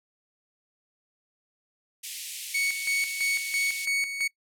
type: high-pass noise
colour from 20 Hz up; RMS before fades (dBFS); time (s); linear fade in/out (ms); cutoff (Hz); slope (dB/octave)
white; -35; 2.03-3.86; 10; 2100; 48
type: tone with tremolo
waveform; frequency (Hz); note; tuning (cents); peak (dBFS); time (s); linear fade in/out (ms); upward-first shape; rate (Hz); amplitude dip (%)
40% pulse; 2226; C#7; +7; -23; 2.54-4.28; 10; square; 3; 60
effects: noise-tail reverb RT60 0.1 s tail -24 dB re dry + low-pass 12000 Hz 12 dB/octave